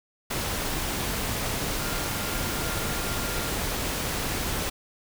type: tone in noise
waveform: sine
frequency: 1396.9 Hz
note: F6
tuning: in tune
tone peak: -39 dBFS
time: 1.79-3.5 s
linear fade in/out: 10 ms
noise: pink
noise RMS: -29 dBFS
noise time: 0.3-4.7 s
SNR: -13 dB
effects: none

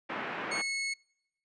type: band-pass noise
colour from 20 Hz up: white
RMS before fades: -37 dBFS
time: 0.09-0.62 s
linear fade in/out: 10 ms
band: 150 to 2200 Hz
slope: 24 dB/octave
type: tone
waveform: sawtooth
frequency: 2190 Hz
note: C#7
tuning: 22 cents flat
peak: -28 dBFS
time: 0.51-0.94 s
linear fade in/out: 10 ms
effects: noise-tail reverb RT60 0.8 s tail -26 dB re dry + resampled to 22050 Hz

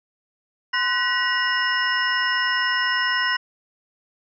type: tone cluster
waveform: sine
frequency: 1031 / 1493 / 1923 / 2864 / 5280 Hz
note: C6 / F#6 / B6 / F7 / E8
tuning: -26 / +15 / -47 / +43 / +2 cents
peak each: -26 / -25 / -23 / -28 / -29 dBFS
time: 0.73-3.37 s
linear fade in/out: 10 ms
effects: none

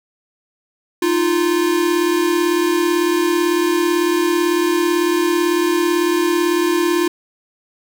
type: tone pair together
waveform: square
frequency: 310 / 348 Hz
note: D#4 / F4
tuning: -6 / -6 cents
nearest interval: major second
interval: 200 cents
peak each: -21 / -16 dBFS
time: 1.02-7.08 s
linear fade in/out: 5 ms
effects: none

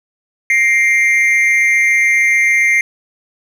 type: tone with amplitude modulation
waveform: triangle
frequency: 2105 Hz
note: C7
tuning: 10 cents sharp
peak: -4 dBFS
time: 0.5-2.81 s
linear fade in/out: 2 ms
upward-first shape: sine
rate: 227 Hz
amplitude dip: 80%
effects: none

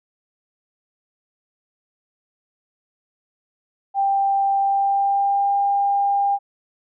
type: tone with pitch glide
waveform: sine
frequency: 789 to 800.9 Hz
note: G5 to G5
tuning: +11 to +37 cents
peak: -16 dBFS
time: 3.94-6.39 s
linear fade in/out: 50 ms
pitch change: +26 cents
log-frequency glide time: 4.59-5.56 s
effects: none

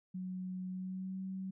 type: tone with pitch glide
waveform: sine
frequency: 184.6 to 189.68 Hz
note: F#3 to F#3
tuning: -4 to +43 cents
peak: -38 dBFS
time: 0.14-1.51 s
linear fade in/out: 10 ms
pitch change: +47 cents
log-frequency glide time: 0.69-1.21 s
effects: none

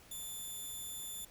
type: tone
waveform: 5% pulse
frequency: 3520 Hz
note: A7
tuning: in tune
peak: -34 dBFS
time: 0.11-1.25 s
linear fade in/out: 5 ms
effects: pink hiss -59 dBFS RMS until 1.3 s

